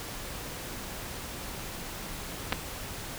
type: clicks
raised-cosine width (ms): 0.3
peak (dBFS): -11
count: 2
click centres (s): 2.524 / 2.528
effects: pink hiss -39 dBFS RMS until 3.18 s